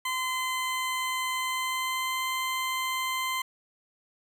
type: tone with pitch glide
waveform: 20% pulse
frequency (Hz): 1029 to 1037.4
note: C6 to C6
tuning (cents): -29 to -15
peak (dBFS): -23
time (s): 0.05-3.42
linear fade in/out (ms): 5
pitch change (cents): +14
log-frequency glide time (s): 1.37-2.28
effects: 9-bit